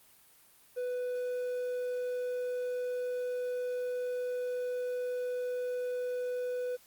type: tone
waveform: triangle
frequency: 496.4 Hz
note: B4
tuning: 9 cents sharp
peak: -30 dBFS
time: 0.76-6.77 s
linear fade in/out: 20 ms
effects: white hiss -61 dBFS RMS until 6.86 s + Opus 32 kbps